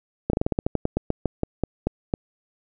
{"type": "slowing click train", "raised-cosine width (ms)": 2, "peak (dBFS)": -8, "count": 17, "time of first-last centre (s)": [0.3, 2.139], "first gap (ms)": 33, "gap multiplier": 1.15, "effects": []}